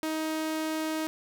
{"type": "tone", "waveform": "sawtooth", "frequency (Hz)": 314.8, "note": "D#4", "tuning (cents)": 20, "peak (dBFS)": -25, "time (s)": [0.03, 1.07], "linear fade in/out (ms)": 0, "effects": []}